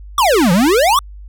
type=exponential two-way sweep; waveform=square; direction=down then up; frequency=1200 to 164.81 to 1200 Hz; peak=-10 dBFS; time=0.18-0.99 s; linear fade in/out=2 ms; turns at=0.52 s; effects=added 50 Hz sine -31 dBFS peak until 1.28 s